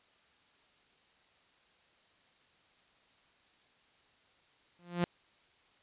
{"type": "tone with exponential growth", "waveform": "sawtooth", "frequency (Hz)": 174.61, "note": "F3", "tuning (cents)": 0, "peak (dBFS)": -22, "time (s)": [4.79, 5.04], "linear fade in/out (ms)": 0, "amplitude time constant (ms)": 54, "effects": ["white hiss -67 dBFS RMS until 5.82 s", "resampled to 8000 Hz"]}